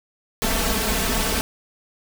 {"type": "noise with comb filter", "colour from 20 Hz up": "pink", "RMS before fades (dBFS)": -22, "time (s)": [0.42, 1.41], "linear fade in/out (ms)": 0, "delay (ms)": 4.5, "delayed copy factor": 0.85, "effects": []}